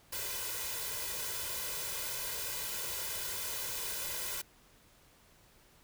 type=noise with comb filter; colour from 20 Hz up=white; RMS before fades=-38 dBFS; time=0.12-4.42 s; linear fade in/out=10 ms; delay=2 ms; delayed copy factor=+0.8; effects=pink hiss -63 dBFS RMS until 5.83 s